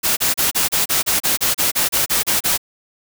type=noise bursts; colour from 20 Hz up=white; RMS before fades=-17 dBFS; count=15; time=0.03-2.578 s; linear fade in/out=20 ms; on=140 ms; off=32 ms; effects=none